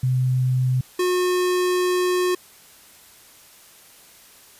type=tone pair in turn; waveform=sine / square; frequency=128 / 362 Hz; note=C3 / F#4; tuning=-38 / -38 cents; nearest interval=octave + tritone; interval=1800 cents; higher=second; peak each=-17 / -19 dBFS; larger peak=first; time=0.03-0.81 / 0.99-2.35 s; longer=second; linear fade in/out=5 ms; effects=white hiss -49 dBFS RMS until 4.59 s + resampled to 32000 Hz